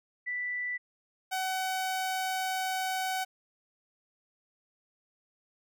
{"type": "tone pair in turn", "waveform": ["sine", "sawtooth"], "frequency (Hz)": [1975.5, 753.3], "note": ["B6", "F#5"], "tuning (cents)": [0, 31], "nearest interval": "octave + perfect fourth", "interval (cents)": 1669, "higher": "first", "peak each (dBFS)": [-31, -26], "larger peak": "second", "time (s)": [[0.26, 0.78], [1.31, 3.25]], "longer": "second", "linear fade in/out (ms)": 20, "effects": []}